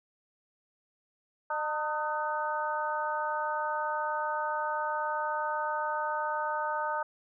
harmonic tone with a mistuned harmonic, 302.3 Hz, D#4, 50 cents flat, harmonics 2 / 3 / 4 / 5, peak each -36 / -32 / -35 / -37 dBFS, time 1.5-7.03 s, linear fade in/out 5 ms, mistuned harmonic 4, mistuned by +54 cents, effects none

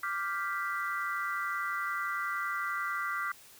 sine chord, G dominant seventh, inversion second, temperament equal, 1174.7 / 1396.9 / 1568 / 1975.5 Hz, D6 / F6 / G6 / B6, 0 / 0 / 0 / 0 cents, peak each -35 / -36 / -39 / -38 dBFS, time 0.03-3.32 s, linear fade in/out 5 ms, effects white hiss -55 dBFS RMS until 3.59 s

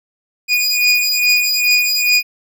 25% pulse beating tone pair, 2459 / 2461.4 Hz, D#7 / D#7, -21 / -19 cents, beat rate 2.4 Hz, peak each -11 dBFS, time 0.48-2.23 s, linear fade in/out 50 ms, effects none

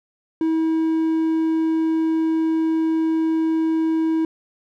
triangle tone, 321.8 Hz, E4, 42 cents flat, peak -15 dBFS, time 0.41-4.25 s, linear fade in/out 2 ms, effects none

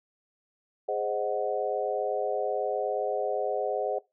sine chord, Ab dominant seventh, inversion none, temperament equal, 415.3 / 523.3 / 622.3 / 740 Hz, Ab4 / C5 / Eb5 / Gb5, 0 / 0 / 0 / 0 cents, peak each -32 dBFS, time 0.88-3.99 s, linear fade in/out 10 ms, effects noise-tail reverb RT60 0.2 s tail -20 dB re dry

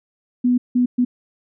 sine tone bursts at uneven times, 246.9 Hz, B3, in tune, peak -13 dBFS, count 3, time 0.44-0.58 / 0.75-0.86 / 0.98-1.05 s, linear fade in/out 10 ms, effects none

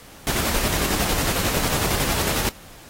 pink noise with tremolo, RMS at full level -22 dBFS, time 0.27-2.49 s, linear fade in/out 0 ms, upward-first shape square, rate 11 Hz, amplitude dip 30%, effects pink hiss -45 dBFS RMS until 2.89 s + AAC 48 kbps

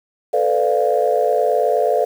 sine chord, B half-diminished seventh, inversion third, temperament equal with one note detuned, 440 / 499 / 587.3 / 698.5 Hz, A4 / B4 / D5 / F5, 0 / +18 / 0 / 0 cents, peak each -19 dBFS, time 0.33-2.05 s, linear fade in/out 10 ms, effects tanh soft clip ceiling -4 dBFS + 7-bit

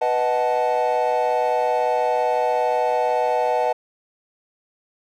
triangle chord, B dominant seventh, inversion none, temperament equal with one note detuned, 493.9 / 622.3 / 740 / 873.9 Hz, B4 / D#5 / F#5 / A5, 0 / 0 / 0 / -12 cents, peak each -21 dBFS, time 0.01-3.73 s, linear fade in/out 10 ms, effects tanh soft clip ceiling -8 dBFS

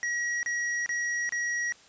square tone bursts, 1910 Hz, A#6, 42 cents sharp, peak -28 dBFS, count 4, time 0.03-1.723 s, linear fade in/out 0 ms, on 400 ms, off 31 ms, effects white hiss -55 dBFS RMS until 1.88 s + resampled to 16000 Hz

